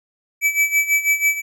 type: tone with tremolo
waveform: square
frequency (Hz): 2303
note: D7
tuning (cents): -34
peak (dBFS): -13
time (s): 0.41-1.42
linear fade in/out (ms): 50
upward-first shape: sine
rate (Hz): 6.1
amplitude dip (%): 80
effects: none